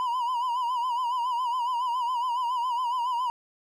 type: tone with vibrato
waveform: triangle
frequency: 980 Hz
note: B5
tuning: 14 cents flat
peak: -23 dBFS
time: 0-3.3 s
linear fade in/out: 0 ms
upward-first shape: sine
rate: 7.2 Hz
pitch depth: 86 cents each way
effects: none